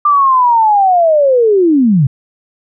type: linear sweep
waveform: sine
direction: down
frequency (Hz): 1192 to 123.47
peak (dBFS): -6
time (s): 0.05-2.07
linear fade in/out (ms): 5
effects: none